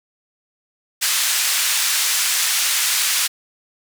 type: band-pass noise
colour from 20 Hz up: white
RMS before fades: -19 dBFS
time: 1.01-3.28 s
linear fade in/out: 20 ms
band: 1500 to 9700 Hz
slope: 12 dB/octave
effects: none